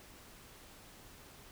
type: silence
effects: pink hiss -56 dBFS RMS until 1.51 s

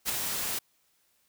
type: noise with ADSR envelope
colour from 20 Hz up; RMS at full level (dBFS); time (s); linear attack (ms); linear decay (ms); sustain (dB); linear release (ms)
white; -27; 0.05-0.59; 44; 5; -5; 6
effects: white hiss -70 dBFS RMS until 1.28 s

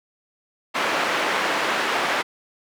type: band-pass noise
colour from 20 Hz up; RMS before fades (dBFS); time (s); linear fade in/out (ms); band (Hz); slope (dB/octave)
white; -23; 0.74-2.23; 20; 330 to 1900; 12
effects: none

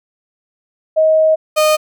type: tone pair in turn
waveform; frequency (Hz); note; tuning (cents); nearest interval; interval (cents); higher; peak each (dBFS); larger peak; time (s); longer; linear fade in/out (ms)
sine / 35% pulse; 631 / 615.5; D#5 / D#5; +24 / -19; unison; 43; first; -8; neither; 0.96-1.36 / 1.56-1.77; first; 20
effects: none

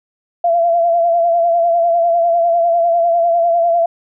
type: tone with vibrato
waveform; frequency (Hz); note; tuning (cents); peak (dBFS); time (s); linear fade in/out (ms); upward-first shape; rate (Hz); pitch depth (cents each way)
sine; 681; F5; -44; -10; 0.44-3.86; 5; sine; 10; 42
effects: none

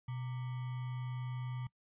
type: tone with sample-and-hold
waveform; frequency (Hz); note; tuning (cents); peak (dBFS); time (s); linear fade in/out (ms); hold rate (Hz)
sine; 125.5; B2; +28; -37; 0.08-1.67; 5; 1050
effects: noise-tail reverb RT60 0.1 s tail -21 dB re dry + resampled to 8000 Hz

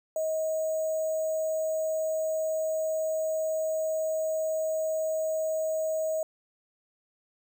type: tone with sample-and-hold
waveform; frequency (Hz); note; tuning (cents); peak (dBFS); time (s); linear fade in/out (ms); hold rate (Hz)
sine; 632; D#5; +27; -26; 0.16-6.23; 2; 7350
effects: none

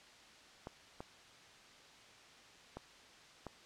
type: clicks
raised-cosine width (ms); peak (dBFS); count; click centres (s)
1; -30; 4; 0.671 / 1.005 / 2.77 / 3.467
effects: white hiss -59 dBFS RMS until 3.65 s + low-pass 5000 Hz 12 dB/octave

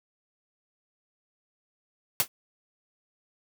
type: noise with exponential decay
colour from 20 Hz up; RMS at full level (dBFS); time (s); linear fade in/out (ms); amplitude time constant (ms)
white; -18; 2.2-2.28; 1; 16
effects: none

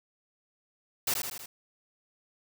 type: noise with echo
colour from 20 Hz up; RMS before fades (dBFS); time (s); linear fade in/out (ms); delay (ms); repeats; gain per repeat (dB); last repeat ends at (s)
white; -28; 1.07-1.14; 5; 80; 4; -4; 1.46
effects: none

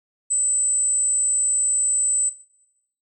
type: tone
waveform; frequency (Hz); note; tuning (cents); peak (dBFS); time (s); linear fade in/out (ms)
sine; 8040; B8; +30; -15; 0.3-2.3; 20
effects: noise-tail reverb RT60 0.8 s tail -18 dB re dry + tanh soft clip ceiling -16 dBFS

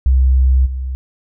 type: tone with level steps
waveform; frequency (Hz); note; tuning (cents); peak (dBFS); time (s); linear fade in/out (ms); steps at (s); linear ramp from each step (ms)
sine; 64.9; C2; -13; -8 / -19; 0.06-0.95; 0; 0.65; 20
effects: none

